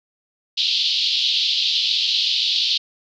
white band-pass noise, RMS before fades -20 dBFS, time 0.57-2.78 s, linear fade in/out 10 ms, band 3000 to 4500 Hz, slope 48 dB/octave, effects none

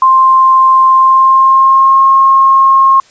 sine tone with pitch glide, 1051 to 1075.6 Hz, C6 to C6, +7 to +47 cents, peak -3 dBFS, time 0.02-3 s, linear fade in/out 2 ms, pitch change +40 cents, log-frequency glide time 0.95-2.02 s, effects white hiss -44 dBFS RMS until 3.1 s + resampled to 16000 Hz

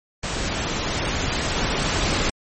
pink noise with level ramp, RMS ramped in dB -26 to -21 dBFS, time 0.23-2.3 s, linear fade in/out 5 ms, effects MP3 32 kbps

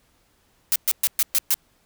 blue noise bursts, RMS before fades -19 dBFS, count 6, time 0.72-1.542 s, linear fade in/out 0 ms, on 37 ms, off 120 ms, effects pink hiss -63 dBFS RMS until 1.85 s

